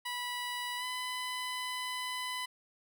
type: tone with pitch glide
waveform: 15% pulse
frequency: 980 to 1004.1 Hz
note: B5 to B5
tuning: -14 to +28 cents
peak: -29 dBFS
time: 0.05-2.46 s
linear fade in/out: 10 ms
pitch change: +42 cents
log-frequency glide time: 0.77-0.84 s
effects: none